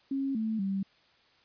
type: tone with pitch steps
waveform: sine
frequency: 272.2 / 220.3 / 194.6 Hz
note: C#4 / A3 / G3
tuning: -31 / +2 / -12 cents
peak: -28 dBFS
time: 0.11-0.83 s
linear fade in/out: 5 ms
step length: 240 ms
effects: white hiss -64 dBFS RMS until 1.44 s + resampled to 11025 Hz